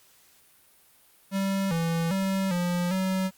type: tone with pitch steps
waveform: square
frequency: 194.6 / 166.2 / 192.7 / 176.2 / 188.8 Hz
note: G3 / E3 / G3 / F3 / F#3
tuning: -12 / +15 / -29 / +16 / +35 cents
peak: -25 dBFS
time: 1.31-3.31 s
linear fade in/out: 50 ms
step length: 400 ms
effects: white hiss -59 dBFS RMS until 3.37 s + Opus 48 kbps